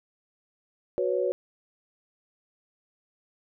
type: chord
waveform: sine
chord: F# suspended fourth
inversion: none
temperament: equal with one note detuned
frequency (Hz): 370 / 493.9 / 557.6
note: F#4 / B4 / C#5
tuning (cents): 0 / 0 / +10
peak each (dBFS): -28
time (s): 0.98-1.32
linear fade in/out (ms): 0
effects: none